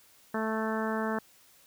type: harmonic tone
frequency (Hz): 220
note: A3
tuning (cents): 0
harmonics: 1 / 2 / 3 / 4 / 5 / 6 / 7 / 8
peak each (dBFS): -32 / -35 / -37 / -38 / -39 / -40 / -40 / -41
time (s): 0.34-1.19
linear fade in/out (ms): 5
effects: white hiss -60 dBFS RMS until 1.66 s